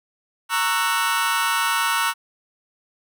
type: chord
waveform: sawtooth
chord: F# dominant seventh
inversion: first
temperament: just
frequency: 925 / 1110 / 1332 / 1480 Hz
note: A#5 / C#6 / E6 / F#6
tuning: -14 / +2 / +18 / 0 cents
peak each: -21 dBFS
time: 0.49-2.14 s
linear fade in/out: 50 ms
effects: none